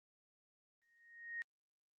sine tone with exponential growth, 1864.7 Hz, A#6, in tune, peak -38 dBFS, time 0.82-1.42 s, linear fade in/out 0 ms, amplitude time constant 130 ms, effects Opus 32 kbps

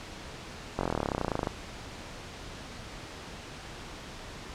slowing click train, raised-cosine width 1 ms, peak -14 dBFS, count 24, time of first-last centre 0.79-1.472 s, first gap 21 ms, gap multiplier 1.03, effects pink hiss -43 dBFS RMS until 4.54 s + low-pass 6000 Hz 12 dB/octave

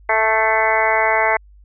harmonic tone with a mistuned harmonic, 220 Hz, A3, in tune, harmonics 2 / 3 / 4 / 5 / 6 / 7 / 8 / 9 / 10, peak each -25 / -20 / -19 / -24 / -28 / -25 / -25 / -20 / -25 dBFS, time 0.09-1.37 s, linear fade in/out 5 ms, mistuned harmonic 9, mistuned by +30 cents, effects added 50 Hz sine -43 dBFS peak until 1.64 s

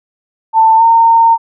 sine tone with pitch glide, 891 to 915.5 Hz, A5 to A#5, +22 to -32 cents, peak -4 dBFS, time 0.53-1.38 s, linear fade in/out 50 ms, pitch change +46 cents, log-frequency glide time 0.77-0.83 s, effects none

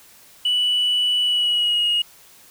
sine tone with pitch glide, 2960 to 2874 Hz, F#7 to F7, 0 to +49 cents, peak -15 dBFS, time 0.45-2.02 s, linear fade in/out 5 ms, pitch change -51 cents, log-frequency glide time 1.22-1.87 s, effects tanh soft clip ceiling -14 dBFS + white hiss -49 dBFS RMS until 2.5 s

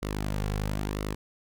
sawtooth tone with flanger, 51.1 Hz, G#1, 27 cents flat, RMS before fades -31 dBFS, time 0.02-1.15 s, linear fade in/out 10 ms, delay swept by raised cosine 1.2 to 3.3 ms, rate 1 Hz, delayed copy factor -0.55, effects none

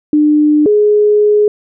sine tone pair in turn, 300 / 418.5 Hz, D4 / G#4, +37 / +13 cents, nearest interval tritone, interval 576 cents, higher second, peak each -6 dBFS, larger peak neither, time 0.13-0.66 / 0.66-1.48 s, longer second, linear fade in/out 2 ms, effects none

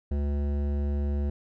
sine tone with hard clipping, 71.7 Hz, D2, 41 cents flat, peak -27 dBFS, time 0.11-1.3 s, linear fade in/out 5 ms, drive 14 dB, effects none

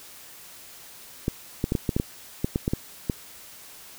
clicks, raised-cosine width 3 ms, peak -10 dBFS, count 12, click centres 1.281 / 1.641 / 1.721 / 1.752 / 1.892 / 1.965 / 1.999 / 2.445 / 2.559 / 2.679 / 2.735 / 3.098 s, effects white hiss -46 dBFS RMS until 3.98 s

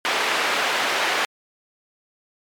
white band-pass noise, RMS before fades -22 dBFS, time 0.05-1.25 s, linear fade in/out 0 ms, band 410 to 2500 Hz, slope 12 dB/octave, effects MP3 96 kbps

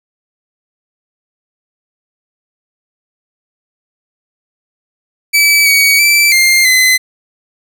sawtooth tone with pitch steps, 2301 / 2255 / 2328 / 2109 / 2036 Hz, D7 / C#7 / D7 / C7 / C7, -36 / +29 / -16 / +13 / -48 cents, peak -3 dBFS, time 5.33-6.98 s, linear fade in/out 20 ms, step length 330 ms, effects none

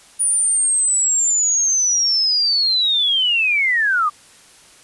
sine linear sweep, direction down, 9550 to 1162 Hz, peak -14 dBFS, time 0.19-4.1 s, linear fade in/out 20 ms, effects white hiss -47 dBFS RMS until 4.83 s + resampled to 24000 Hz

